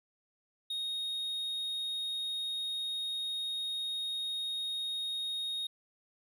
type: tone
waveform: triangle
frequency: 3729 Hz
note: A#7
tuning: in tune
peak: -32 dBFS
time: 0.7-5.67 s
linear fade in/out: 5 ms
effects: none